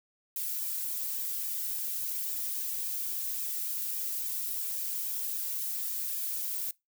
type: noise with flanger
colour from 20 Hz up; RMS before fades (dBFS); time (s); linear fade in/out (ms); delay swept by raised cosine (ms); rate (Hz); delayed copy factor
violet; -34; 0.36-6.71; 2; 1.4 to 2.4; 3.6; -0.75
effects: noise-tail reverb RT60 0.2 s tail -23 dB re dry